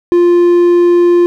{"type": "tone", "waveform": "triangle", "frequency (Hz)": 349.2, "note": "F4", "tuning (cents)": 0, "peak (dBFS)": -3, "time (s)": [0.12, 1.26], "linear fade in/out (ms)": 0, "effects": []}